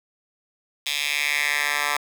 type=tone with high-pass filter sweep; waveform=10% pulse; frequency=145.8 Hz; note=D3; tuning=12 cents flat; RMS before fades=-24 dBFS; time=0.86-1.97 s; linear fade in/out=5 ms; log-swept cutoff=3100 to 1300 Hz; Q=2.8; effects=7-bit

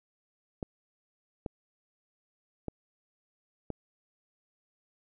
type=clicks; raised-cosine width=2 ms; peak=-21 dBFS; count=4; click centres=0.628 / 1.462 / 2.683 / 3.703 s; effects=none

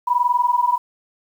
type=tone pair together; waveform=sine; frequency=966.9 / 987.8 Hz; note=B5 / B5; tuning=-37 / 0 cents; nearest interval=unison; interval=37 cents; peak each=-18 dBFS; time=0.07-0.78 s; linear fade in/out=10 ms; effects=8-bit

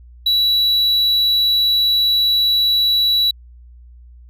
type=tone; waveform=triangle; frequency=3925 Hz; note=B7; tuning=11 cents flat; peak=-11 dBFS; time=0.26-3.31 s; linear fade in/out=5 ms; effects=added 60 Hz sine -39 dBFS peak until 4.29 s

